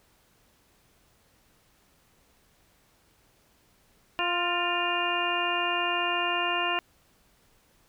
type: harmonic tone with a mistuned harmonic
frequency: 349.2 Hz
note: F4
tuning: in tune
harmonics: 1 / 2 / 3 / 4 / 5 / 7 / 8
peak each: -35 / -32 / -31 / -35 / -35 / -34 / -30 dBFS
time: 4.19-6.79 s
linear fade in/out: 0 ms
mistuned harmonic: 5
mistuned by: +34 cents
effects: pink hiss -64 dBFS RMS until 7.88 s